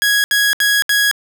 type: tone bursts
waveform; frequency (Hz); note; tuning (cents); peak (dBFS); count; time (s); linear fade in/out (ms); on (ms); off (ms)
sawtooth; 1661.2; G#6; 0; -8; 4; 0.02-1.113; 0; 220; 71
effects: 7-bit